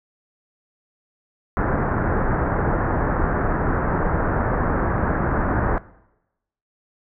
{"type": "low-pass noise", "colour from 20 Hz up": "pink", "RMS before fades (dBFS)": -21, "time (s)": [1.57, 5.78], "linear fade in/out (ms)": 0, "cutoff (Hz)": 1700, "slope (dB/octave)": 48, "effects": ["noise-tail reverb RT60 0.9 s tail -20 dB re dry"]}